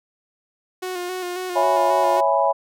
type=tone with vibrato; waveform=sawtooth; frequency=362.3 Hz; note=F#4; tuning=36 cents flat; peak=-22 dBFS; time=0.82-2.21 s; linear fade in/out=10 ms; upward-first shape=square; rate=3.7 Hz; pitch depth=31 cents each way
type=chord; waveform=sine; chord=C# minor seventh; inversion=none; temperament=equal; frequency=554.4 / 659.3 / 830.6 / 987.8 Hz; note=C#5 / E5 / G#5 / B5; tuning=0 / 0 / 0 / 0 cents; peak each=-21 dBFS; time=1.55-2.53 s; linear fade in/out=20 ms
effects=none